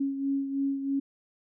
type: beating tone pair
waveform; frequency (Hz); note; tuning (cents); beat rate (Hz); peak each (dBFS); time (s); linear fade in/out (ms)
sine; 274.9 / 278; C#4 / C#4; -14 / +5; 3.1; -27 / -35; 0-1; 10
effects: none